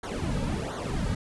brown noise with flanger, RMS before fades -30 dBFS, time 0.03-1.15 s, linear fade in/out 5 ms, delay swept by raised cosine 0.38 to 2.88 ms, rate 1.4 Hz, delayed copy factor -0.95, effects resampled to 24000 Hz

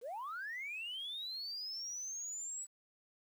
sine linear sweep, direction up, 428.3 to 7902 Hz, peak -39 dBFS, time 0.01-2.67 s, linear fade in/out 50 ms, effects tanh soft clip ceiling -37 dBFS + 11-bit

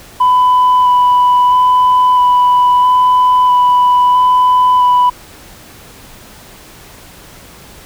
sine tone with vibrato, 995 Hz, B5, 13 cents sharp, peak -4 dBFS, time 0.2-5.1 s, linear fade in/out 10 ms, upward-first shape square, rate 0.76 Hz, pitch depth 9 cents each way, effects tanh soft clip ceiling -4 dBFS + pink hiss -37 dBFS RMS until 7.85 s

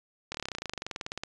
slowing click train, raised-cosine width 0.2 ms, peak -17 dBFS, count 24, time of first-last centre 0.32-1.235 s, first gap 25 ms, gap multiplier 1.04, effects resampled to 22050 Hz

